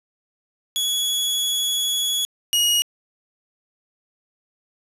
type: tone pair in turn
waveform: sawtooth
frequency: 3372 / 2885 Hz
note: G#7 / F#7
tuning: +26 / -44 cents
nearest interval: minor third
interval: 270 cents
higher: first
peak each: -17 / -13 dBFS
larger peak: second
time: 0.76-2.25 / 2.53-2.82 s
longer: first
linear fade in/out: 0 ms
effects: resampled to 32000 Hz + 7-bit